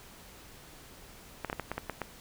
clicks, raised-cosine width 0.5 ms, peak -18 dBFS, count 8, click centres 1.447 / 1.499 / 1.529 / 1.597 / 1.716 / 1.78 / 1.897 / 2.017 s, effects pink hiss -52 dBFS RMS until 2.2 s

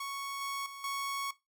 sawtooth tone with level steps, 1108.7 Hz, C#6, in tune, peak -33 / -31 / -40 / -30 dBFS, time 0-1.31 s, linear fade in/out 5 ms, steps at 0.41 / 0.66 / 0.84 s, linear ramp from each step 2 ms, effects noise-tail reverb RT60 0.2 s tail -17 dB re dry

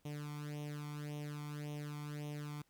sawtooth tone with flanger, 147.9 Hz, D3, 13 cents sharp, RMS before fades -44 dBFS, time 0.05-2.62 s, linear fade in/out 5 ms, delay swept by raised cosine 0.32 to 0.91 ms, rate 1.8 Hz, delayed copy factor +0.8, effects pink hiss -75 dBFS RMS until 2.69 s

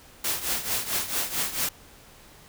white noise with tremolo, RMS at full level -25 dBFS, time 0.24-1.69 s, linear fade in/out 5 ms, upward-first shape triangle, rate 4.5 Hz, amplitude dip 80%, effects pink hiss -51 dBFS RMS until 2.48 s

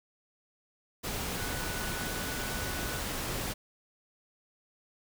sine tone in noise, 1482 Hz, F#6, 2 cents sharp, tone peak -42 dBFS, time 1.37-3 s, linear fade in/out 20 ms, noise pink, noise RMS -35 dBFS, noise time 1.03-3.54 s, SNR -10 dB, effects none

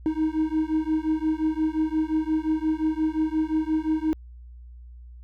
triangle beating tone pair, 311.1 / 316.8 Hz, D#4 / D#4, 0 / +31 cents, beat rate 5.7 Hz, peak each -23 dBFS, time 0.06-4.13 s, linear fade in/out 0 ms, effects added 60 Hz sine -41 dBFS peak until 5.23 s

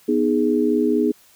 sine chord, G# minor, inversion first, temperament equal, 246.9 / 311.1 / 415.3 Hz, B3 / D#4 / G#4, 0 / 0 / 0 cents, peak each -20 dBFS, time 0.08-1.12 s, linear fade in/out 10 ms, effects white hiss -53 dBFS RMS until 1.35 s

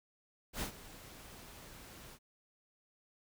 pink noise with ADSR envelope, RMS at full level -37 dBFS, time 0.53-2.19 s, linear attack 82 ms, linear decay 99 ms, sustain -16 dB, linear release 59 ms, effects none

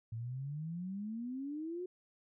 sine exponential sweep, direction up, 110 to 370 Hz, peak -38 dBFS, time 0.12-1.86 s, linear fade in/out 5 ms, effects none

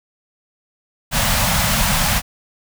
pink band-stop noise, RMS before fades -17 dBFS, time 1.11-2.22 s, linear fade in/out 50 ms, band 230 to 570 Hz, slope 48 dB/octave, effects none

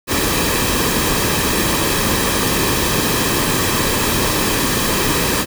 pink noise with comb filter, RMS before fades -17 dBFS, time 0.07-5.46 s, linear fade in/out 50 ms, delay 1.4 ms, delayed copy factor -0.5, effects none

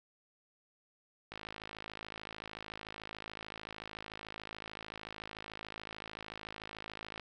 click train, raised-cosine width 0.3 ms, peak -27 dBFS, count 316, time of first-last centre 1.32-7.197 s, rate 53.6 Hz, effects none

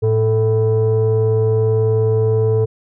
sine tone pair together, 110 / 440.7 Hz, A2 / A4, 0 / +3 cents, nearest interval 2 octaves, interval 2403 cents, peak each -13 dBFS, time 0.02-2.66 s, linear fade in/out 20 ms, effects tanh soft clip ceiling -9 dBFS

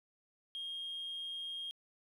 sine tone, 3236 Hz, G#7, 46 cents flat, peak -38 dBFS, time 0.55-1.71 s, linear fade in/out 0 ms, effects tanh soft clip ceiling -36 dBFS + 12-bit

